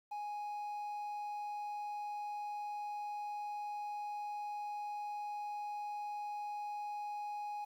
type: tone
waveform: triangle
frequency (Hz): 830.6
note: G#5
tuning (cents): 0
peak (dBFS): -37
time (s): 0.11-7.65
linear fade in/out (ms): 10
effects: 11-bit